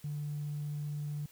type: tone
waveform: triangle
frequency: 147.4 Hz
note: D3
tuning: 7 cents sharp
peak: -31 dBFS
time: 0.04-1.26 s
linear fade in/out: 5 ms
effects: tanh soft clip ceiling -32 dBFS + white hiss -60 dBFS RMS until 1.31 s